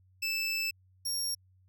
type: tone pair in turn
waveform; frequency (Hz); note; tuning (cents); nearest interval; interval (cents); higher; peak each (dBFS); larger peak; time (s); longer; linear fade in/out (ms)
25% pulse; 2637 / 5565; E7 / F8; 0 / -7; octave + minor second; 1293; second; -26; neither; 0.22-0.71 / 1.05-1.35; first; 10
effects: added 93 Hz sine -61 dBFS peak until 1.68 s